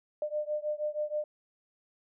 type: beating tone pair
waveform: sine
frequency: 599 / 605.3 Hz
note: D5 / D#5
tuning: +34 / -48 cents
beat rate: 6.3 Hz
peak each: -33 / -34 dBFS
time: 0.22-1.24 s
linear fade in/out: 2 ms
effects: none